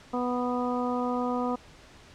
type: harmonic tone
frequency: 246.9 Hz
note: B3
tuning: in tune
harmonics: 1 / 2 / 3 / 4 / 5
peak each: -29 / -32 / -34 / -35 / -36 dBFS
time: 0.13-1.56 s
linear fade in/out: 10 ms
effects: pink hiss -52 dBFS RMS until 2.14 s + low-pass 6000 Hz 12 dB/octave